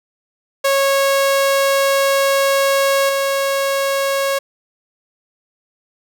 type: tone with level steps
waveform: sawtooth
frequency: 550 Hz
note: C#5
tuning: 14 cents flat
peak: -9 / -12 dBFS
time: 0.64-4.39 s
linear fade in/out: 10 ms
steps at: 3.09 s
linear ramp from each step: 2 ms
effects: none